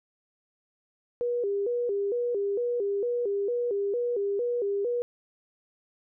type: tone with vibrato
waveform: sine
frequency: 440 Hz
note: A4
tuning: in tune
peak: -25 dBFS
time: 1.21-5.02 s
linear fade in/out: 0 ms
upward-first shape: square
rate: 2.2 Hz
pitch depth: 160 cents each way
effects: none